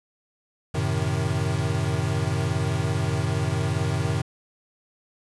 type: chord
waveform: square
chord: F# diminished seventh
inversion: none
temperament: equal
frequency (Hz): 92.5 / 110 / 130.81 / 155.56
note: F#2 / A2 / C3 / Eb3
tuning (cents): 0 / 0 / 0 / 0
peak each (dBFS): -29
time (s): 0.74-4.22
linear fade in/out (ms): 10
effects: resampled to 24000 Hz + 8-bit